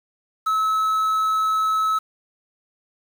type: tone with quantisation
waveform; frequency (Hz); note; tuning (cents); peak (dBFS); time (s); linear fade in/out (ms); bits
triangle; 1295; E6; -31; -16; 0.46-1.99; 10; 7
effects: none